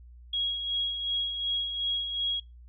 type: tone with tremolo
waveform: sine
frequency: 3305 Hz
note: G#7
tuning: 9 cents flat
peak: -25 dBFS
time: 0.33-2.4 s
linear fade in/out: 5 ms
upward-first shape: sine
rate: 2.7 Hz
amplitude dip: 50%
effects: noise-tail reverb RT60 0.2 s tail -24 dB re dry + added 60 Hz sine -47 dBFS peak until 2.68 s